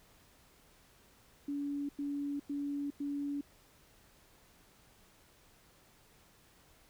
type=tone bursts; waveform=sine; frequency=285.2 Hz; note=C#4; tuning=49 cents sharp; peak=-34 dBFS; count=4; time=1.48-3.411 s; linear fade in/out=5 ms; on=410 ms; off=97 ms; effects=pink hiss -64 dBFS RMS until 6.89 s